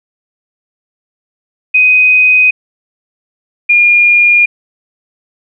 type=tone pair in turn; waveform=sine; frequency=2505 / 2420 Hz; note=D#7 / D#7; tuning=+11 / -49 cents; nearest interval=minor second; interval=60 cents; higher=first; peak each=-4 dBFS; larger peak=neither; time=1.74-2.51 / 3.69-4.46 s; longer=neither; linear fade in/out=10 ms; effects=none